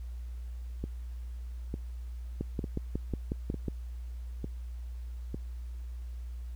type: two click trains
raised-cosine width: 3 ms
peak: -19 / -22 dBFS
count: 8 / 6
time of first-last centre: 2.41-3.683 / 0.84-5.345 s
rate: 5.5 / 1.11 Hz
effects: added 60 Hz sine -37 dBFS peak until 6.55 s + pink hiss -64 dBFS RMS until 6.55 s